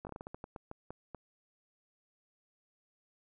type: slowing click train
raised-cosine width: 1 ms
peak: -29 dBFS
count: 13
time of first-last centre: 0.05-1.147 s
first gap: 19 ms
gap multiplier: 1.26
effects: none